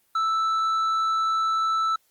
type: tone with tanh clipping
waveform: sine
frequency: 1318.5 Hz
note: E6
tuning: in tune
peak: -22 dBFS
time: 0.15-1.96 s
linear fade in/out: 5 ms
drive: 6 dB
effects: white hiss -66 dBFS RMS until 2.1 s + Opus 24 kbps